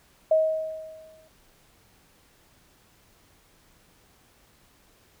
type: tone with exponential decay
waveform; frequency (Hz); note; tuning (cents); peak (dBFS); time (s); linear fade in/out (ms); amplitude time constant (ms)
sine; 633; D#5; +30; -15; 0.31-1.28; 5; 210
effects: pink hiss -60 dBFS RMS until 5.2 s